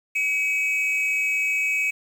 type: tone pair together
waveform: triangle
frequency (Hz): 2269 / 2556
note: C#7 / D#7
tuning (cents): +40 / +46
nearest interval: major second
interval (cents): 206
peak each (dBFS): -23 / -21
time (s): 0.15-1.91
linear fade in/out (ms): 10
effects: 8-bit